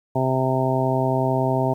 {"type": "harmonic tone", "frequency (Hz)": 130.81, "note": "C3", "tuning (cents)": 0, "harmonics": [1, 2, 3, 4, 5, 6, 7], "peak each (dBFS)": [-23, -26, -26, -31, -24, -30, -27], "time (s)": [0.15, 1.74], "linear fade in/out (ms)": 10, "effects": ["9-bit"]}